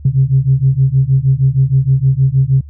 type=beating tone pair; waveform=sine; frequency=130.81 / 137.21 Hz; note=C3 / C#3; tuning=0 / -17 cents; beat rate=6.4 Hz; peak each=-11 dBFS; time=0.05-2.61 s; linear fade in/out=5 ms; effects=tanh soft clip ceiling -1 dBFS + added 73 Hz sine -30 dBFS peak until 2.69 s